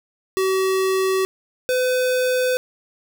square tone pair in turn, 380 / 505.9 Hz, F#4 / B4, +46 / +42 cents, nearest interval perfect fourth, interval 496 cents, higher second, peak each -18 dBFS, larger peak neither, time 0.37-1.25 / 1.69-2.57 s, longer neither, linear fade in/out 0 ms, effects none

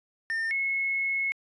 triangle / sine tone pair in turn, 1809 / 2182 Hz, A6 / C#7, +48 / -28 cents, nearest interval minor third, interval 324 cents, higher second, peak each -25 dBFS, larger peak neither, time 0.3-0.51 / 0.51-1.32 s, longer second, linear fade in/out 0 ms, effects resampled to 22050 Hz

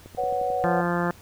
click train, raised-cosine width 2 ms, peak -28 dBFS, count 6, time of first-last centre 0.06-0.502 s, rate 11.3 Hz
sine chord, B suspended second, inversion none, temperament equal, 493.9 / 554.4 / 740 Hz, B4 / C#5 / F#5, 0 / 0 / 0 cents, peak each -29 / -29 / -25 dBFS, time 0.17-0.82 s, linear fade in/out 20 ms
harmonic tone, 174 Hz, F3, 6 cents flat, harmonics 1 / 2 / 3 / 4 / 5 / 6 / 7 / 8 / 9 / 10, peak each -26 / -29 / -31 / -32 / -33 / -34 / -34 / -35 / -36 / -36 dBFS, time 0.64-1.11 s, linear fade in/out 0 ms
effects added 91 Hz sine -51 dBFS peak until 1.21 s + pink hiss -51 dBFS RMS until 1.21 s

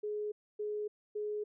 sine tone bursts, 420.1 Hz, G#4, 20 cents sharp, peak -34 dBFS, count 3, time 0.03-1.44 s, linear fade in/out 10 ms, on 290 ms, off 270 ms, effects none

